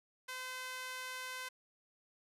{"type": "tone with high-pass filter", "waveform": "sawtooth", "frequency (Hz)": 512, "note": "C5", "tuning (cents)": -38, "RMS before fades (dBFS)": -44, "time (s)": [0.28, 1.49], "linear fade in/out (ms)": 10, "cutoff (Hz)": 1400, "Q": 1.2, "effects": ["resampled to 32000 Hz"]}